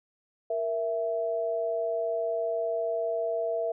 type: tone pair together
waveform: sine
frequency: 467.4 / 661 Hz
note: A#4 / E5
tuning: +5 / +5 cents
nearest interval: tritone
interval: 600 cents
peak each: -31 / -28 dBFS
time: 0.5-3.72 s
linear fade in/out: 5 ms
effects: none